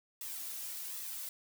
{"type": "noise with flanger", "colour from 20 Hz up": "blue", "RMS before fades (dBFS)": -42, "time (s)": [0.21, 1.29], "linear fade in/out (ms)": 2, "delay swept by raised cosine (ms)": [1.3, 2.8], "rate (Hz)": 1.3, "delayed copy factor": -0.5, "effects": []}